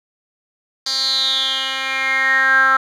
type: tone with band-pass filter sweep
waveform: 10% pulse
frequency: 266 Hz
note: C4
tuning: 29 cents sharp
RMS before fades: -17 dBFS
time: 0.86-2.77 s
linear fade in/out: 5 ms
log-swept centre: 4900 to 1400 Hz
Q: 8.3
effects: none